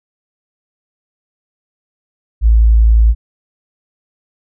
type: tone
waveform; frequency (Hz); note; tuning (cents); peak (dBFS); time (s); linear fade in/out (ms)
sine; 55.6; A1; +19; -5; 2.41-3.15; 50
effects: none